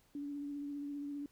sine tone with vibrato, 286.7 Hz, D4, 42 cents flat, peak -39 dBFS, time 0.15-1.26 s, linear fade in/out 2 ms, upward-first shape sine, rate 15 Hz, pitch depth 20 cents each way, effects pink hiss -70 dBFS RMS until 1.31 s

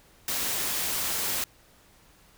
white noise, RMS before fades -29 dBFS, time 0.28-1.44 s, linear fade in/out 2 ms, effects pink hiss -58 dBFS RMS until 2.37 s

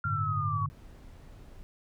sine linear sweep, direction down, 1392 to 1108.7 Hz, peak -30 dBFS, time 0.04-0.66 s, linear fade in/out 2 ms
sine chord, G suspended second, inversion none, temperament equal, 98 / 110 / 146.83 Hz, G2 / A2 / D3, 0 / 0 / 0 cents, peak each -34 dBFS, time 0.05-0.69 s, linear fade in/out 5 ms
brown noise, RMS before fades -49 dBFS, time 0.7-1.63 s, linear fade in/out 0 ms
effects none

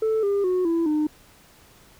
sine tone with pitch steps, 440 / 401.2 / 365.7 / 333.5 / 304 Hz, A4 / G4 / F#4 / E4 / D#4, 0 / +40 / -20 / +20 / -40 cents, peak -17 dBFS, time 0.02-1.07 s, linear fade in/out 5 ms, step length 210 ms, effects tanh soft clip ceiling -18 dBFS + pink hiss -53 dBFS RMS until 1.99 s

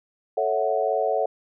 sine chord, F# minor seventh, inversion first, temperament equal with one note detuned, 440 / 554.4 / 656.2 / 740 Hz, A4 / C#5 / E5 / F#5, 0 / 0 / -8 / 0 cents, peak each -26 dBFS, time 0.37-1.26 s, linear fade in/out 5 ms, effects none

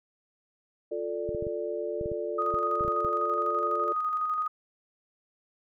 sine chord, D minor, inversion first, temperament just, 352.4 / 440.5 / 587.3 Hz, F4 / A4 / D5, +16 / +2 / 0 cents, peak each -35 / -33 / -34 dBFS, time 0.91-3.93 s, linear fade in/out 10 ms
clicks, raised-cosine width 5 ms, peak -26 dBFS, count 12, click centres 1.291 / 1.348 / 1.425 / 1.468 / 2.012 / 2.059 / 2.117 / 2.541 / 2.809 / 2.849 / 2.88 / 3.048 s
sine tone with tremolo, 1244.5 Hz, D#6, in tune, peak -25 dBFS, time 2.38-4.48 s, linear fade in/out 10 ms, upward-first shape square, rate 12 Hz, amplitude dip 30%
effects none

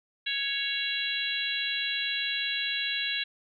harmonic tone with a mistuned harmonic, 554.4 Hz, C#5, in tune, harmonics 3 / 4 / 5 / 6 / 7, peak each -35 / -37 / -33 / -34 / -33 dBFS, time 0.26-3.24 s, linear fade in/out 10 ms, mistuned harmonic 7, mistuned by +28 cents, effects none

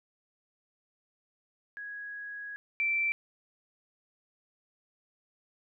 sine tone pair in turn, 1661.2 / 2339 Hz, G#6 / D7, 0 / -8 cents, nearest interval tritone, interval 592 cents, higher second, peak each -38 / -26 dBFS, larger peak second, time 1.77-2.56 / 2.8-3.12 s, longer first, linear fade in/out 0 ms, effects none

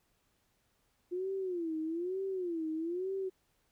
sine tone with vibrato, 349.2 Hz, F4, in tune, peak -33 dBFS, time 1.11-3.3 s, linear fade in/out 20 ms, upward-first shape sine, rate 1.1 Hz, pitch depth 180 cents each way, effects pink hiss -75 dBFS RMS until 3.71 s

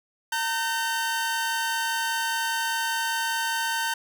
sawtooth tone pair together, 912.6 / 1536 Hz, A#5 / G6, -37 / -36 cents, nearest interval major sixth, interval 901 cents, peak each -24 / -24 dBFS, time 0.32-3.94 s, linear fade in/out 5 ms, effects none

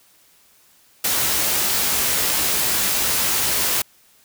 white noise with comb filter, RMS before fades -20 dBFS, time 1.04-3.82 s, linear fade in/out 5 ms, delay 16 ms, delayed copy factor +0.5, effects white hiss -55 dBFS RMS until 4.24 s

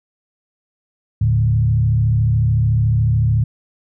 sine tone with frequency modulation, 112.3 Hz, A2, 36 cents sharp, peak -12 dBFS, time 1.21-3.44 s, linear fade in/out 5 ms, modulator 33.8 Hz, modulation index 0.86, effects none

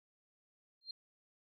sine tone with exponential growth, 4186 Hz, C8, in tune, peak -38 dBFS, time 0.81-0.91 s, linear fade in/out 5 ms, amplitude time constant 20 ms, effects none

